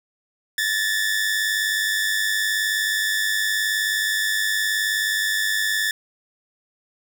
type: tone pair together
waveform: sawtooth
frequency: 1733.9 / 1833 Hz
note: A6 / A#6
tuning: -26 / -30 cents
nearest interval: minor second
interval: 96 cents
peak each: -18 / -22 dBFS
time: 0.58-5.91 s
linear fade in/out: 2 ms
effects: none